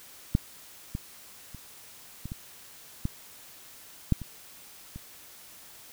clicks, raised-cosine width 5 ms, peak -9 / -19 / -30 / -24 / -23 / -15 / -9 / -25 / -27 dBFS, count 9, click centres 0.351 / 0.951 / 1.547 / 2.256 / 2.319 / 3.054 / 4.123 / 4.217 / 4.96 s, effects white hiss -50 dBFS RMS until 5.92 s

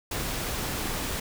pink noise, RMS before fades -31 dBFS, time 0.11-1.2 s, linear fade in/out 5 ms, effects none

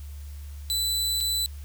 sawtooth tone with dropouts, 3990 Hz, B7, 17 cents sharp, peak -21 dBFS, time 0.7-1.46 s, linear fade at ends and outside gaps 0 ms, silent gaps 1.204-1.209 s, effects added 72 Hz sine -36 dBFS peak until 1.64 s + white hiss -54 dBFS RMS until 1.64 s

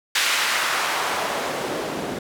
white noise with band-pass filter sweep, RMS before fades -24 dBFS, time 0.15-2.19 s, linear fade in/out 5 ms, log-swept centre 2300 to 260 Hz, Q 1, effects none

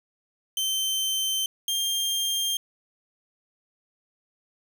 sawtooth tone pair in turn, 3100 / 3196 Hz, G7 / G7, -20 / +33 cents, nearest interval minor second, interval 53 cents, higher second, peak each -21 dBFS, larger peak neither, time 0.57-1.46 / 1.68-2.57 s, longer neither, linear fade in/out 2 ms, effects none

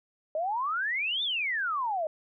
sine exponential two-way sweep, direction up then down, 602 to 3632 to 602 Hz, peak -27 dBFS, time 0.35-2.07 s, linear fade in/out 2 ms, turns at 1.23 s, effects none

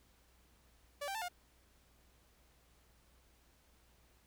sawtooth tone with pitch steps, 576 / 784 / 887 / 713 Hz, D5 / G5 / A5 / F5, -34 / 0 / +14 / +36 cents, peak -35 dBFS, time 1.01-1.286 s, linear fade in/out 10 ms, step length 69 ms, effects added 60 Hz sine -69 dBFS peak until 4.26 s + pink hiss -70 dBFS RMS until 4.26 s

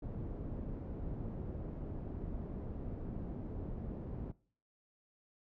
pink low-pass noise, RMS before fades -42 dBFS, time 0.02-4.32 s, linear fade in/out 10 ms, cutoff 380 Hz, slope 12 dB/octave, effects noise-tail reverb RT60 0.5 s tail -22 dB re dry

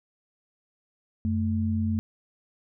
sine tone pair together, 91.38 / 220 Hz, F#2 / A3, -21 / 0 cents, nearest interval octave + minor third, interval 1521 cents, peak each -26 dBFS, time 1.25-1.99 s, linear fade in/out 0 ms, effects none

